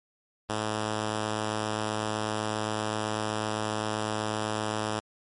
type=tone; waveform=5% pulse; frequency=107.8 Hz; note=A2; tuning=35 cents flat; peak=-17 dBFS; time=0.49-5 s; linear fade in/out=10 ms; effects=MP3 48 kbps